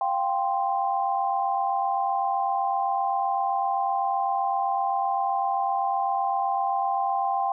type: chord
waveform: sine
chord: F suspended second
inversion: none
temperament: equal with one note detuned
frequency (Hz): 698.5 / 786.3 / 1046.5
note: F5 / G5 / C6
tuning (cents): 0 / +5 / 0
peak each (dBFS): -30 / -24 / -29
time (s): 0.01-7.52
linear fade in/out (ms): 2
effects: none